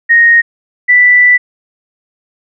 sine tone pair in turn, 1864.7 / 1975.6 Hz, A#6 / B6, 0 / 0 cents, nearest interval minor second, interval 100 cents, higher second, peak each -3 dBFS, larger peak neither, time 0.09-0.42 / 0.88-1.38 s, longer second, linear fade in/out 20 ms, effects none

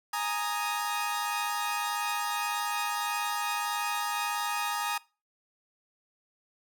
sawtooth chord, Ab suspended second, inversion none, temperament equal, 830.6 / 932.3 / 1244.5 Hz, Ab5 / Bb5 / Eb6, 0 / 0 / 0 cents, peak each -30 dBFS, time 0.13-4.98 s, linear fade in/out 5 ms, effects noise-tail reverb RT60 0.3 s tail -21 dB re dry

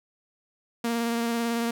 sawtooth tone with vibrato, 233.1 Hz, A#3, in tune, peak -21 dBFS, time 0.84-1.71 s, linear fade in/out 5 ms, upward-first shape triangle, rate 18 Hz, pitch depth 22 cents each way, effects none

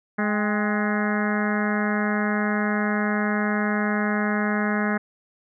harmonic tone with a mistuned harmonic, 210 Hz, G#3, 19 cents sharp, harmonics 1 / 2 / 3 / 4 / 5 / 6 / 7 / 8 / 9 / 10, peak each -23 / -31 / -32 / -33 / -35 / -33 / -32 / -31 / -34 / -37 dBFS, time 0.18-4.98 s, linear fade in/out 10 ms, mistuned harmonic 4, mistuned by -65 cents, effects none

